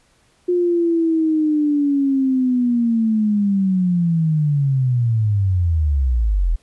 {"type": "linear sweep", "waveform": "sine", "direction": "down", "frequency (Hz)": [358.2, 38.66], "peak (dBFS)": -14, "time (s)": [0.48, 6.56], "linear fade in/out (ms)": 10, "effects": ["pink hiss -58 dBFS RMS until 6.62 s", "resampled to 24000 Hz"]}